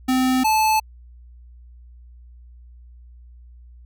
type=tone pair in turn; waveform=square; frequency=257.8 / 870.4 Hz; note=C4 / A5; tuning=-26 / -19 cents; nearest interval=octave + major sixth; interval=2107 cents; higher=second; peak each=-17 / -16 dBFS; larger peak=second; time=0.08-0.44 / 0.44-0.8 s; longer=neither; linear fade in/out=10 ms; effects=added 60 Hz sine -42 dBFS peak until 3.85 s

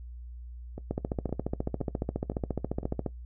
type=two click trains; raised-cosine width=2 ms; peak=-16 / -24 dBFS; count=32 / 5; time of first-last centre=0.91-3.063 / 0.78-2.831 s; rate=14.4 / 1.95 Hz; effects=noise-tail reverb RT60 0.1 s tail -18 dB re dry + added 60 Hz sine -40 dBFS peak until 3.25 s

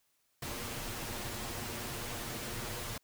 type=noise with comb filter; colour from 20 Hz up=pink; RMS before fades=-40 dBFS; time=0.42-2.98 s; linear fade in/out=5 ms; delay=8.5 ms; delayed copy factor=+0.6; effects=white hiss -75 dBFS RMS until 3.03 s

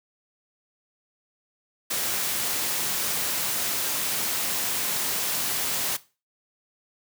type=noise; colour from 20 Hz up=white; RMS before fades=-27 dBFS; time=1.9-5.97 s; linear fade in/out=10 ms; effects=noise-tail reverb RT60 0.3 s tail -17 dB re dry + high-pass 100 Hz 12 dB/octave

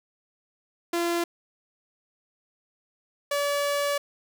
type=tone pair in turn; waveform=sawtooth; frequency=342.4 / 573.2 Hz; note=F4 / D5; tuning=-34 / -42 cents; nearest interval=major sixth; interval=892 cents; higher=second; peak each=-20 dBFS; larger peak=neither; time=0.93-1.24 / 3.31-3.98 s; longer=second; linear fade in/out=5 ms; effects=none

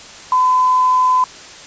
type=tone with quantisation; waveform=sine; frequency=1014 Hz; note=B5; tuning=45 cents sharp; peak=-10 dBFS; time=0.32-1.24 s; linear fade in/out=2 ms; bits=5; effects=white hiss -36 dBFS RMS until 1.66 s + resampled to 16000 Hz

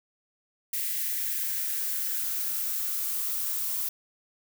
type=noise with high-pass filter sweep; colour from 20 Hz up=violet; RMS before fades=-30 dBFS; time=0.73-3.89 s; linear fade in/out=5 ms; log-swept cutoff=2000 to 1000 Hz; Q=3.6; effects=none

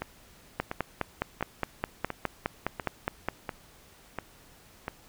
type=two click trains; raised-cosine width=0.5 ms; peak=-17 / -12 dBFS; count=8 / 14; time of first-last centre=0.02-4.881 / 0.6-3.286 s; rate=1.44 / 4.84 Hz; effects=pink hiss -56 dBFS RMS until 5.08 s

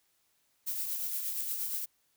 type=noise with tremolo; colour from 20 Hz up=violet; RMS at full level=-33 dBFS; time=0.66-1.86 s; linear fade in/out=20 ms; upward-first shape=triangle; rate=8.5 Hz; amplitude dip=45%; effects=white hiss -73 dBFS RMS until 2.16 s

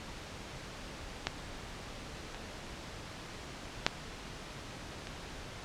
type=clicks; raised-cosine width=0.2 ms; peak=-12 / -26 / -30 / -6 / -23 dBFS; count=5; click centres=1.27 / 2.346 / 3.656 / 3.865 / 5.071 s; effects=pink hiss -45 dBFS RMS until 5.64 s + low-pass 6000 Hz 12 dB/octave

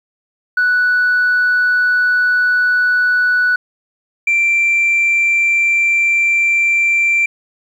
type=tone pair in turn; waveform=sine; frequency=1480 / 2354 Hz; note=F#6 / D7; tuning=0 / +3 cents; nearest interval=minor sixth; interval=803 cents; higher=second; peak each=-9 dBFS; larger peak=neither; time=0.57-3.56 / 4.27-7.26 s; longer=neither; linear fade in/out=5 ms; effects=tanh soft clip ceiling -8 dBFS + 8-bit

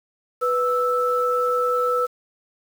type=tone pair together; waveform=sine; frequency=493.9 / 1316.3 Hz; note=B4 / E6; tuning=0 / -3 cents; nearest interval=octave + perfect fourth; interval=1697 cents; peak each=-21 dBFS; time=0.41-2.07 s; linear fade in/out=20 ms; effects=7-bit

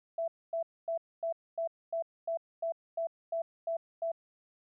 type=tone bursts; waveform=sine; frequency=664 Hz; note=E5; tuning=12 cents sharp; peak=-30 dBFS; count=12; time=0.18-4.118 s; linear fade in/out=5 ms; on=99 ms; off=250 ms; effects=none

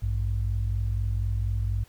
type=tone pair together; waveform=sine; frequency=56.46 / 100.6 Hz; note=A1 / G2; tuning=+45 / +45 cents; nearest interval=minor seventh; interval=1000 cents; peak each=-26 dBFS; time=0.02-1.84 s; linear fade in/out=10 ms; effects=tanh soft clip ceiling -17 dBFS + pink hiss -58 dBFS RMS until 1.88 s

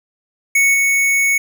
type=tone with level steps; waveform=square; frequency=2217 Hz; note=C#7; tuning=in tune; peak=-11 / -13 dBFS; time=0.55-1.38 s; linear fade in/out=5 ms; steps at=0.74 s; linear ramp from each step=2 ms; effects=none

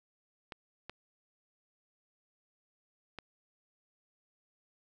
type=clicks; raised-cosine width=0.3 ms; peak=-26 dBFS; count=3; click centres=0.522 / 0.896 / 3.187 s; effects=none

